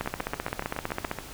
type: two click trains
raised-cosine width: 0.5 ms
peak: -17 / -13 dBFS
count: 9 / 18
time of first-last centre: 0.06-1.187 / 0.01-1.114 s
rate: 7.1 / 15.4 Hz
effects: pink hiss -43 dBFS RMS until 1.33 s